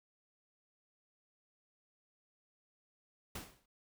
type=noise with exponential decay; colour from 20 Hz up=pink; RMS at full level=-41 dBFS; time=3.35-3.66 s; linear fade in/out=5 ms; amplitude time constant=67 ms; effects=none